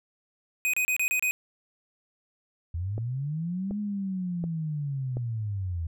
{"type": "tone bursts", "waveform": "square", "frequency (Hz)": 2500, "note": "D#7", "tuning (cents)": 8, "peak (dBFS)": -24, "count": 6, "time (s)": [0.65, 1.31], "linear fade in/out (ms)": 0, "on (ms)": 85, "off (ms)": 30}
{"type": "linear two-way sweep", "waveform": "sine", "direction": "up then down", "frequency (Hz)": [79.8, 210, 79.8], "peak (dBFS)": -28, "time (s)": [2.74, 5.87], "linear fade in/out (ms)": 5, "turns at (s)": 3.79}
{"type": "click train", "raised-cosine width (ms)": 2, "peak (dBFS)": -23, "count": 4, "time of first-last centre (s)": [2.98, 5.17], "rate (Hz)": 1.37}
{"effects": []}